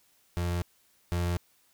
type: tone pair in turn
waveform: 35% pulse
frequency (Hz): 87.31 / 87.31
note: F2 / F2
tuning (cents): 0 / 0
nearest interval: unison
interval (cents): 0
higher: neither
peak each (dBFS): -26 / -25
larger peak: second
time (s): 0.37-0.62 / 1.12-1.37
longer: neither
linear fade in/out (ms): 0
effects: white hiss -66 dBFS RMS until 1.73 s